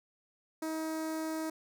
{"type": "tone with notch filter", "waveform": "sawtooth", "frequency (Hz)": 317.6, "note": "D#4", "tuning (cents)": 36, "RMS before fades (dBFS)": -36, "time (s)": [0.62, 1.5], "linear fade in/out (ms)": 5, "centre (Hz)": 3000, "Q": 0.98, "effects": []}